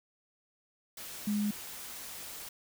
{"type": "tone in noise", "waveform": "sine", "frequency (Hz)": 207.8, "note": "G#3", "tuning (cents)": 1, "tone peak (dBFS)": -28, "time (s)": [1.27, 1.51], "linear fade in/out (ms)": 5, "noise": "white", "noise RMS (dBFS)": -44, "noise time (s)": [0.97, 2.49], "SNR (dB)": 13, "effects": []}